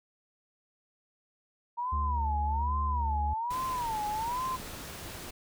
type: tone with vibrato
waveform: sine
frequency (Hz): 934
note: A#5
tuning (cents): +3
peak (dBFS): -30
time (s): 1.77-4.57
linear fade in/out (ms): 20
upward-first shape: sine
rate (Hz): 1.2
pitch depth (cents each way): 190
type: tone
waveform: triangle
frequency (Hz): 72.8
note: D2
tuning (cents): -15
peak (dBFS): -27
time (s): 1.92-3.34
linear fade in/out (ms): 10
type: noise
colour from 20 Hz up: pink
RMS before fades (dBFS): -42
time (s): 3.5-5.31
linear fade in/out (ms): 10
effects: none